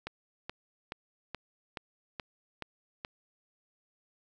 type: click train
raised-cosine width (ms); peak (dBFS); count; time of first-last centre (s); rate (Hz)
0.3; -21; 8; 0.07-3.049; 2.35
effects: none